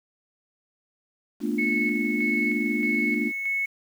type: chord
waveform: sine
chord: B half-diminished seventh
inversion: third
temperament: equal with one note detuned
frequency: 220 / 241.4 / 293.7 / 349.2 Hz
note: A3 / B3 / D4 / F4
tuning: 0 / -39 / 0 / 0 cents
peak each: -28 / -29 / -28 / -32 dBFS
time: 1.4-3.32 s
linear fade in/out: 50 ms
type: tone with tremolo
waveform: sine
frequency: 2200 Hz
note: C#7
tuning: 14 cents flat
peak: -23 dBFS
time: 1.58-3.66 s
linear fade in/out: 10 ms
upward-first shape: square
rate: 1.6 Hz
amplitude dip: 40%
effects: tanh soft clip ceiling -11 dBFS + 8-bit